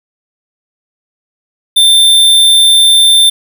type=tone; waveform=square; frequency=3570 Hz; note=A7; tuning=24 cents sharp; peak=-4 dBFS; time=1.76-3.3 s; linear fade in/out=10 ms; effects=none